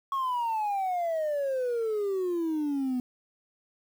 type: exponential sweep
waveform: sine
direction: down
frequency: 1105 to 246.2 Hz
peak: -24 dBFS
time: 0.12-3 s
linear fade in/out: 2 ms
effects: tanh soft clip ceiling -25 dBFS + 9-bit